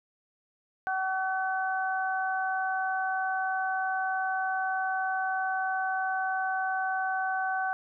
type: harmonic tone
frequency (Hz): 378.6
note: F#4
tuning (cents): +40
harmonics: 2 / 3 / 4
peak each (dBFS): -29 / -39 / -31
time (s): 0.87-7.73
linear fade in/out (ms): 0
effects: none